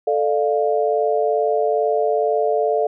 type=chord; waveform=sine; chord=D minor; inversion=second; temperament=equal with one note detuned; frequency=440 / 596.2 / 698.5 Hz; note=A4 / D5 / F5; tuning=0 / +26 / 0 cents; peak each=-19 / -21 / -21 dBFS; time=0.07-2.87 s; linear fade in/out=5 ms; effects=none